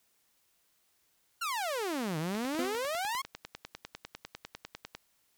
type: exponential two-way sweep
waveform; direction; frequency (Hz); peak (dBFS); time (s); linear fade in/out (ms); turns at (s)
sawtooth; down then up; 1445 to 150 to 1117; -28; 1.41-3.22; 10; 2.18
type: click train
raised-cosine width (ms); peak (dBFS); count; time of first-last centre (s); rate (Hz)
0.2; -23; 27; 2.35-4.95; 10
type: tone with exponential decay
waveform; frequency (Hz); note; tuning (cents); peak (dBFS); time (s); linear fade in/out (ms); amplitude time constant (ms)
30% pulse; 256.5; C4; -34; -27; 2.59-2.94; 1; 74
effects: white hiss -72 dBFS RMS until 5.37 s